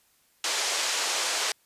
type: band-pass noise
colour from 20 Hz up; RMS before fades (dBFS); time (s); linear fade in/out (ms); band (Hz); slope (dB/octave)
white; -28; 0.44-1.52; 2; 410 to 7500; 24
effects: white hiss -65 dBFS RMS until 1.65 s + resampled to 32000 Hz